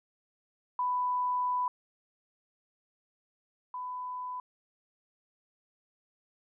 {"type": "tone pair in turn", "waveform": "sine", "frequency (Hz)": [994, 999.5], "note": ["B5", "B5"], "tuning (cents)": [11, 20], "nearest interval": "unison", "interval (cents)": 9, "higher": "second", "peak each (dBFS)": [-27, -35], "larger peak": "first", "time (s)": [[0.79, 1.68], [3.74, 4.4]], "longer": "first", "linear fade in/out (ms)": 2, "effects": []}